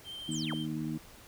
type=tone with vibrato; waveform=triangle; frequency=3136 Hz; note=G7; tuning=in tune; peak=-39 dBFS; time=0.04-0.67 s; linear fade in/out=50 ms; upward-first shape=sine; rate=13 Hz; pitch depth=18 cents each way
type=harmonic tone; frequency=77.9 Hz; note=D#2; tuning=3 cents sharp; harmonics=2 / 3 / 4; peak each=-37 / -37 / -37 dBFS; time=0.28-0.98 s; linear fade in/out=10 ms
type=linear sweep; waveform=sine; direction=down; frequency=8560 to 37.05 Hz; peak=-38 dBFS; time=0.31-0.55 s; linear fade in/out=10 ms
effects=pink hiss -54 dBFS RMS until 1.27 s